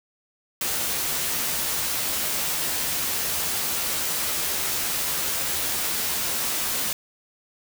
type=noise with comb filter; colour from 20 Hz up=white; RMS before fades=-26 dBFS; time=0.61-6.93 s; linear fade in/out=2 ms; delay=13 ms; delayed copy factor=+0.5; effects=none